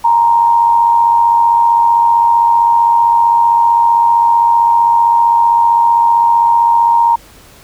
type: tone with amplitude modulation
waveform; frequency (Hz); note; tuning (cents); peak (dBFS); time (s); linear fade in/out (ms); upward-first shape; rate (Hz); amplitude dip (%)
sine; 932.3; A#5; 0; -4; 0.04-7.16; 10; sine; 95.5; 50
effects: pink hiss -41 dBFS RMS until 7.63 s